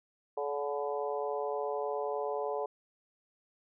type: harmonic tone with a mistuned harmonic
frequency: 143.4 Hz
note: D3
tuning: 41 cents flat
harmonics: 3 / 4 / 5 / 6 / 7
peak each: -35 / -37 / -39 / -41 / -42 dBFS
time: 0.37-2.66 s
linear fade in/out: 5 ms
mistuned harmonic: 5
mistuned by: +23 cents
effects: none